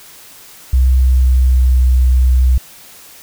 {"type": "tone with pitch glide", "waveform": "sine", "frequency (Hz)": [64.2, 63.35], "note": ["C2", "B1"], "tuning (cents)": [-32, 45], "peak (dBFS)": -7, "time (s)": [0.73, 2.58], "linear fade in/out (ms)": 5, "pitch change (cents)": -23, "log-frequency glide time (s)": [0.86, 1.77], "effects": ["white hiss -39 dBFS RMS until 3.22 s"]}